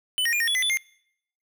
square tone with pitch steps, 3006 / 1865 / 2415 / 1846 / 3395 / 2025 / 3476 / 2117 Hz, F#7 / A#6 / D7 / A#6 / G#7 / B6 / A7 / C7, +27 / 0 / +48 / -17 / +37 / +43 / -22 / +20 cents, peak -22 dBFS, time 0.18-0.772 s, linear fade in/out 0 ms, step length 74 ms, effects noise-tail reverb RT60 0.7 s tail -24 dB re dry

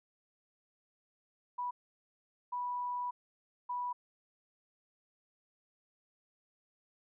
sine tone bursts at uneven times, 982 Hz, B5, 10 cents flat, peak -34 dBFS, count 3, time 1.58-1.71 / 2.52-3.11 / 3.69-3.93 s, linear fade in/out 10 ms, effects none

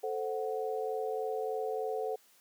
sine chord, F# diminished, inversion first, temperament equal, 440 / 523.3 / 740 Hz, A4 / C5 / F#5, 0 / 0 / 0 cents, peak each -34 / -38 / -38 dBFS, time 0.03-2.16 s, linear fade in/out 10 ms, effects white hiss -64 dBFS RMS until 2.4 s + high-pass 200 Hz 12 dB/octave

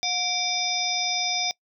harmonic tone with a mistuned harmonic, 722 Hz, F#5, 43 cents flat, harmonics 1 / 3 / 5 / 7 / 8, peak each -31 / -31 / -29 / -28 / -31 dBFS, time 0.03-1.51 s, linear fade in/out 0 ms, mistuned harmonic 3, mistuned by +130 cents, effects noise-tail reverb RT60 0.1 s tail -23 dB re dry

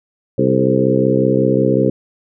harmonic tone with a mistuned harmonic, 65.41 Hz, C2, in tune, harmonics 2 / 3 / 4 / 5 / 6 / 7 / 8, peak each -19 / -19 / -19 / -19 / -19 / -19 / -19 dBFS, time 0.38-1.9 s, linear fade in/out 5 ms, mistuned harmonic 7, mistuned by -39 cents, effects none

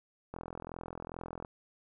click train, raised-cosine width 1 ms, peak -27 dBFS, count 48, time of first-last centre 0.34-1.448 s, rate 42.4 Hz, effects none

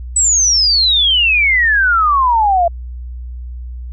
sine exponential sweep, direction down, 8020 to 668 Hz, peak -9 dBFS, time 0.16-2.68 s, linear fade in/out 5 ms, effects added 61 Hz sine -24 dBFS peak until 3.92 s

